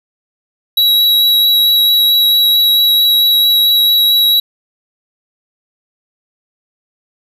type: tone with vibrato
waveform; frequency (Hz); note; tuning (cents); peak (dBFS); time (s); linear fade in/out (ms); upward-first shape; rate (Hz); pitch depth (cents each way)
square; 3883; B7; -30; -8; 0.77-4.4; 5; sine; 4.5; 10
effects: none